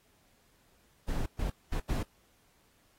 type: noise bursts at uneven times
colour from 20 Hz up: brown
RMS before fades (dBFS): -31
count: 4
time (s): 1.08-1.26 / 1.39-1.5 / 1.72-1.8 / 1.89-2.03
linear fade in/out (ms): 5
effects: pink hiss -68 dBFS RMS until 2.98 s + AAC 48 kbps